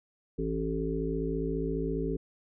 harmonic tone, 54.7 Hz, A1, 9 cents flat, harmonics 1 / 3 / 5 / 7 / 8, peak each -35 / -35 / -35 / -35 / -35 dBFS, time 0.38-2.17 s, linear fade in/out 10 ms, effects none

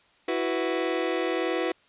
sawtooth chord, E suspended second, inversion none, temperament just, 329.6 / 370.8 / 494.4 Hz, E4 / F#4 / B4, 0 / +4 / +2 cents, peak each -25 dBFS, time 0.28-1.72 s, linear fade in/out 5 ms, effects white hiss -61 dBFS RMS until 1.88 s + resampled to 8000 Hz

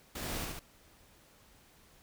pink noise with echo, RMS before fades -40 dBFS, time 0.15-0.45 s, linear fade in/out 5 ms, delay 72 ms, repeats 2, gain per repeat -2 dB, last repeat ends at 0.594 s, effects pink hiss -62 dBFS RMS until 2.02 s

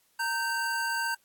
square tone pair together, 925 / 1555.7 Hz, A#5 / G6, -14 / -14 cents, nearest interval major sixth, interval 900 cents, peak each -33 / -30 dBFS, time 0.19-1.15 s, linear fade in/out 10 ms, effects white hiss -68 dBFS RMS until 1.24 s + AAC 64 kbps

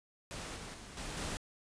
pink noise with level steps, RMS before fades -43 / -46 / -50 / -42 / -39 dBFS, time 0.31-1.37 s, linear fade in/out 0 ms, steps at 0.56 / 0.74 / 0.97 / 1.17 s, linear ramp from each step 2 ms, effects resampled to 22050 Hz

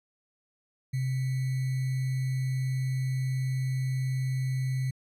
sine tone with sample-and-hold, 130.7 Hz, C3, 1 cent flat, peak -26 dBFS, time 0.93-4.91 s, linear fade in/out 10 ms, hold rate 2100 Hz, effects resampled to 32000 Hz

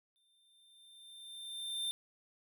square tone with exponential growth, 3588 Hz, A7, 33 cents sharp, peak -34 dBFS, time 0.16-1.91 s, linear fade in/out 0 ms, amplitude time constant 380 ms, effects none

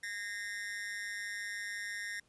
45% pulse tone with amplitude modulation, 1844 Hz, A#6, 19 cents flat, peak -34 dBFS, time 0.03-2.2 s, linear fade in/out 5 ms, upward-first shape sine, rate 206 Hz, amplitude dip 95%, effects pink hiss -71 dBFS RMS until 2.28 s + resampled to 24000 Hz

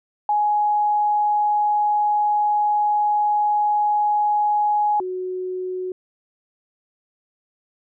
sine tone pair in turn, 836 / 368.5 Hz, G#5 / F#4, +11 / -7 cents, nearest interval octave + major second, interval 1418 cents, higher first, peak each -16 / -24 dBFS, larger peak first, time 0.29-5 / 5-5.92 s, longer first, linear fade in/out 2 ms, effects none

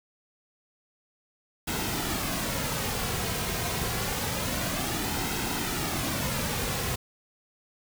pink noise with flanger, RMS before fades -30 dBFS, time 1.67-6.96 s, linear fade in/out 10 ms, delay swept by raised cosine 1.7 to 3.5 ms, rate 0.27 Hz, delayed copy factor -0.5, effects none

